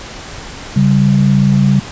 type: tone pair together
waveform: sine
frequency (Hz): 138.5 / 196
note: C#3 / G3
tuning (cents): -1 / 0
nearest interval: tritone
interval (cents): 601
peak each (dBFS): -10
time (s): 0.76-1.8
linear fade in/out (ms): 5
effects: pink hiss -29 dBFS RMS until 1.91 s + resampled to 16000 Hz